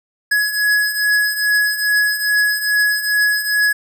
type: beating tone pair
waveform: square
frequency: 1681 / 1683.4 Hz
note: G#6 / G#6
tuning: +20 / +23 cents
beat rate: 2.4 Hz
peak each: -21 / -16 dBFS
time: 0.31-3.73 s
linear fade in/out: 10 ms
effects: none